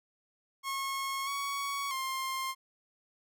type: tone with pitch steps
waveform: sawtooth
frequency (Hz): 1088 / 1119 / 1058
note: C#6 / C#6 / C6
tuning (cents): -33 / +16 / +19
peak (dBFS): -29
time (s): 0.63-2.55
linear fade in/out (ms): 50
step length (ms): 640
effects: none